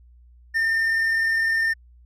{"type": "tone with amplitude modulation", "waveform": "triangle", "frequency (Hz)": 1808, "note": "A6", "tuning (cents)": 47, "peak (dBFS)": -16, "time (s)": [0.54, 1.74], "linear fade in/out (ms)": 20, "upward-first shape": "sine", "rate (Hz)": 39.8, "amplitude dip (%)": 25, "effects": ["added 60 Hz sine -48 dBFS peak until 2.05 s", "resampled to 32000 Hz"]}